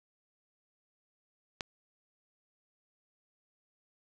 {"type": "click", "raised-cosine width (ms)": 0.2, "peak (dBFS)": -17, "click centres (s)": 1.608, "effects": []}